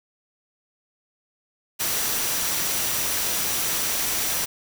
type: tone in noise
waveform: sine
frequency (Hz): 5840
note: F#8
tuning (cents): -24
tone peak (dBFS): -34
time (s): 1.79-4.46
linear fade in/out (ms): 20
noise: white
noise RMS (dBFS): -25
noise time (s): 1.79-4.46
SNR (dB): -12
effects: none